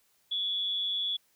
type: tone with amplitude modulation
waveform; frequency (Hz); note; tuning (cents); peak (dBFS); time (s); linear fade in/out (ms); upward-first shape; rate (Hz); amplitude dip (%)
sine; 3400; G#7; +40; -26; 0.31-1.17; 10; sine; 192; 50
effects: white hiss -69 dBFS RMS until 1.35 s